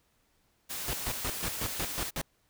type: noise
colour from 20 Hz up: white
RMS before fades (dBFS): -37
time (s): 0.69-2.11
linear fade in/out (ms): 20
type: noise bursts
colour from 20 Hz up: pink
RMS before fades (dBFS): -33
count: 8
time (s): 0.88-2.214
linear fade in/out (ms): 0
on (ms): 53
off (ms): 130
effects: pink hiss -71 dBFS RMS until 2.49 s